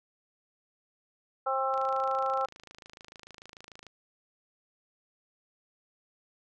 harmonic tone, 265.9 Hz, C4, 28 cents sharp, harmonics 2 / 3 / 4 / 5, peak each -32 / -31 / -36 / -31 dBFS, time 1.46-2.46 s, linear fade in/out 10 ms
click train, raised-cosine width 0.2 ms, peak -30 dBFS, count 58, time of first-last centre 1.74-3.867 s, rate 26.8 Hz
effects none

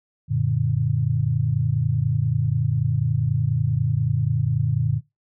sine chord, Gb augmented, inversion none, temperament equal, 92.5 / 116.54 / 146.83 Hz, Gb2 / Bb2 / D3, 0 / 0 / 0 cents, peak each -27 / -22 / -22 dBFS, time 0.28-5.01 s, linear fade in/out 50 ms, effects noise-tail reverb RT60 0.2 s tail -20 dB re dry

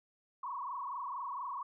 sine tone with frequency modulation, 1046.5 Hz, C6, in tune, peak -37 dBFS, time 0.43-1.63 s, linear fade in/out 5 ms, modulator 24.3 Hz, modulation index 3.8, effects none

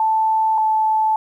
sine tone pair in turn, 880 / 872.4 Hz, A5 / A5, 0 / -15 cents, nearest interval unison, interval 15 cents, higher first, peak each -14 dBFS, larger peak neither, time 0-0.58 / 0.58-1.16 s, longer neither, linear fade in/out 2 ms, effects 9-bit

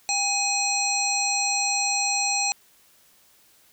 harmonic tone with a mistuned harmonic, 840 Hz, G#5, 19 cents sharp, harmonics 1 / 3 / 5 / 7 / 9, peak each -28 / -28 / -28 / -28 / -28 dBFS, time 0.09-2.52 s, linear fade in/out 0 ms, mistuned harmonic 1, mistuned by -79 cents, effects white hiss -58 dBFS RMS until 3.72 s

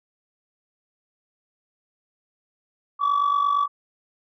sine tone with amplitude modulation, 1144 Hz, D6, 46 cents flat, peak -13 dBFS, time 2.99-3.68 s, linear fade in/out 50 ms, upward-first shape sine, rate 48.7 Hz, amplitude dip 75%, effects tanh soft clip ceiling -15 dBFS

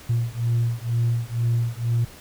sine beating tone pair, 116.54 / 118.64 Hz, A#2 / A#2, 0 / +31 cents, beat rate 2.1 Hz, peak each -22 dBFS, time 0.09-2.05 s, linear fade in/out 10 ms, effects tanh soft clip ceiling -15 dBFS + pink hiss -45 dBFS RMS until 2.2 s

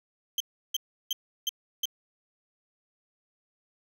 35% pulse tone bursts, 3136 Hz, G7, in tune, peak -24 dBFS, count 5, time 0.38-1.855 s, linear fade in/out 2 ms, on 23 ms, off 340 ms, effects none

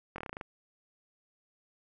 slowing click train, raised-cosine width 0.5 ms, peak -24 dBFS, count 9, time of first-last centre 0.16-0.412 s, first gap 22 ms, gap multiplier 1.1, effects none

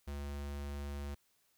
square tone, 71.3 Hz, C#2, 49 cents sharp, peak -40 dBFS, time 0.07-1.15 s, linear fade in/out 10 ms, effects white hiss -74 dBFS RMS until 1.57 s

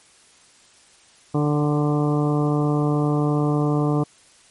harmonic tone with a mistuned harmonic, 148.1 Hz, D3, 15 cents sharp, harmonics 1 / 2 / 3 / 4 / 5 / 6 / 7 / 8, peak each -20 / -22 / -26 / -32 / -31 / -38 / -33 / -35 dBFS, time 1.34-4.04 s, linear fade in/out 10 ms, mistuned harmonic 4, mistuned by -17 cents, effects white hiss -53 dBFS RMS until 4.5 s + MP3 48 kbps

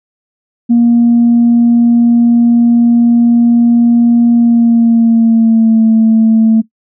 sine tone with pitch glide, 236 to 222.8 Hz, A#3 to A3, +22 to +22 cents, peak -3 dBFS, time 0.69-6.62 s, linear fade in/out 20 ms, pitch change -100 cents, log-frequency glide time 4.33-5.84 s, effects noise-tail reverb RT60 0.1 s tail -17 dB re dry + tanh soft clip ceiling -1 dBFS

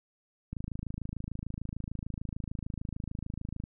click train, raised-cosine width 5 ms, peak -24 dBFS, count 84, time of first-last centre 0.53-3.639 s, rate 26.7 Hz, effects none

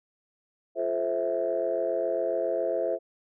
sine chord, F major seventh, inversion none, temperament just, 349.2 / 436.5 / 523.8 / 654.8 Hz, F4 / A4 / C5 / E5, 0 / -14 / +2 / -12 cents, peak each -33 / -32 / -29 / -28 dBFS, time 0.75-2.99 s, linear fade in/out 50 ms, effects tanh soft clip ceiling -16 dBFS

